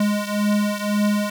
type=beating tone pair; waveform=square; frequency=206.6 / 208.5 Hz; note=G#3 / G#3; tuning=-9 / +7 cents; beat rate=1.9 Hz; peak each=-21 / -24 dBFS; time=0-1.3 s; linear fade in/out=5 ms; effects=none